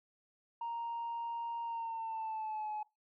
sine tone with pitch glide, 932.3 to 850 Hz, A#5 to G#5, 0 to +40 cents, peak -35 dBFS, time 0.61-2.83 s, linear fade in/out 5 ms, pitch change -160 cents, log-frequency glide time 1.63-2.72 s, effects noise-tail reverb RT60 0.2 s tail -21 dB re dry + tanh soft clip ceiling -34 dBFS

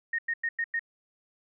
sine tone bursts, 1852 Hz, A#6, 12 cents flat, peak -26 dBFS, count 5, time 0.13-0.794 s, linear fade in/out 5 ms, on 56 ms, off 96 ms, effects none

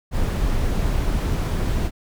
brown noise, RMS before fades -21 dBFS, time 0.11-1.91 s, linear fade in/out 50 ms, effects none

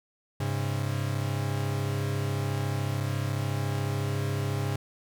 45% pulse tone pair together, 101.51 / 135.5 Hz, G#2 / C#3, -39 / -39 cents, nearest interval perfect fourth, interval 500 cents, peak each -30 / -30 dBFS, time 0.4-4.76 s, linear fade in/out 5 ms, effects none

